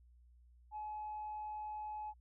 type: tone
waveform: sine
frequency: 850 Hz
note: G#5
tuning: 40 cents sharp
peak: -40 dBFS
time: 0.71-2.14 s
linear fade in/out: 50 ms
effects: tanh soft clip ceiling -37 dBFS + added 60 Hz sine -61 dBFS peak until 2.2 s